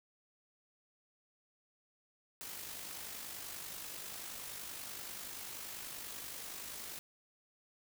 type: noise with amplitude modulation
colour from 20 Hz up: white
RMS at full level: -44 dBFS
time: 2.41-6.99 s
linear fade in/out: 0 ms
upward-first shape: sine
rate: 50.4 Hz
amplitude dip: 40%
effects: none